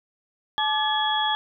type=tone cluster; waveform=sine; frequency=861 / 1179 / 1711 / 3342 Hz; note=A5 / D6 / A6 / G#7; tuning=-38 / +6 / -49 / +10 cents; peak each=-24 / -32 / -29 / -25 dBFS; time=0.58-1.35 s; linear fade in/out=0 ms; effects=none